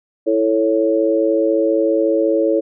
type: chord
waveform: sine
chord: A major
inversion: second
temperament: equal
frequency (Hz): 329.6 / 440 / 554.4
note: E4 / A4 / C#5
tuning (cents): 0 / 0 / 0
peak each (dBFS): -17 / -18 / -17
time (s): 0.26-2.61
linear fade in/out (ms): 20
effects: none